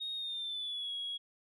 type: tone with pitch glide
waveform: sine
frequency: 3729 to 3322 Hz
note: A#7 to G#7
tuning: 0 to 0 cents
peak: -35 dBFS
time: 0-1.18 s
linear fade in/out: 20 ms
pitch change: -200 cents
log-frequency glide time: 0.15-0.93 s
effects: tanh soft clip ceiling -32 dBFS